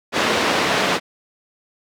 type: band-pass noise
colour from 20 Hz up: pink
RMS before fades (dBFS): -19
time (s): 0.12-1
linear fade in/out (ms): 50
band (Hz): 290 to 4000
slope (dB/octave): 12
effects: none